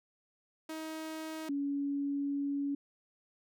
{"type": "tone pair in turn", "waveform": ["sawtooth", "sine"], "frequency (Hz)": [316.6, 282.1], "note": ["D#4", "C#4"], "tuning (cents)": [30, 30], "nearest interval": "major second", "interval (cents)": 200, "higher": "first", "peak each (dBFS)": [-35, -31], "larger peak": "second", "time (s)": [[0.69, 1.49], [1.49, 2.75]], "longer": "second", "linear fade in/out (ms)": 5, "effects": []}